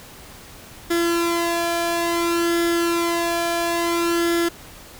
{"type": "tone with flanger", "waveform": "sawtooth", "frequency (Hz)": 340, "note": "F4", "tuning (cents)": -46, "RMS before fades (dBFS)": -21, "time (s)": [0.9, 4.49], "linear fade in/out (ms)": 10, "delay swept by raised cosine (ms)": [0.58, 1.26], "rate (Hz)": 0.58, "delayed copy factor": 0.65, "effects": ["pink hiss -42 dBFS RMS until 4.99 s"]}